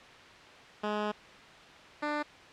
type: tone pair in turn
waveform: 10% pulse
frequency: 210 / 297 Hz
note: G#3 / D4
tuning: +19 / +20 cents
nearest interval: tritone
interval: 601 cents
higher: second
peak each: -22 dBFS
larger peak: neither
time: 0.83-1.12 / 2.02-2.23 s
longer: first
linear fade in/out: 10 ms
effects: white hiss -51 dBFS RMS until 2.52 s + low-pass 3000 Hz 12 dB/octave